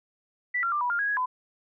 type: tone with pitch steps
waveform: sine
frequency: 1970 / 1376 / 1186 / 978 / 1403 / 1651 / 1666 / 1010 Hz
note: B6 / F6 / D6 / B5 / F6 / G#6 / G#6 / B5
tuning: -5 / -26 / +17 / -17 / +8 / -11 / +5 / +39 cents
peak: -24 dBFS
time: 0.54-1.26 s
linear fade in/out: 10 ms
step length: 90 ms
effects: none